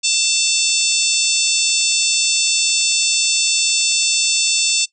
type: harmonic tone with a mistuned harmonic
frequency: 891 Hz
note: A5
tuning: 22 cents sharp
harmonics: 3 / 4 / 5 / 6 / 7 / 8 / 9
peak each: -22 / -22 / -22 / -22 / -22 / -22 / -22 dBFS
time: 0.03-4.86 s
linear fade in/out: 20 ms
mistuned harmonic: 7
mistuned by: -28 cents
effects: noise-tail reverb RT60 0.1 s tail -22 dB re dry